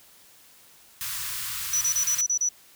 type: band-stop noise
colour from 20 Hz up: white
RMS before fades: -32 dBFS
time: 1.01-2.21 s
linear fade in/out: 0 ms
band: 150 to 1000 Hz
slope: 48 dB/octave
type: tone bursts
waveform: sine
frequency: 5920 Hz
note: F#8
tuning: in tune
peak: -21 dBFS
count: 7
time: 1.73-2.49 s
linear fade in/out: 5 ms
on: 82 ms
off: 31 ms
effects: white hiss -54 dBFS RMS until 2.75 s